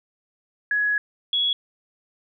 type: tone pair in turn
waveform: sine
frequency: 1678 / 3356 Hz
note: G#6 / G#7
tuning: +17 / +17 cents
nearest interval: octave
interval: 1200 cents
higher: second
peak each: -19 dBFS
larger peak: neither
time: 0.71-0.98 / 1.33-1.53 s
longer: first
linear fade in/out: 2 ms
effects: none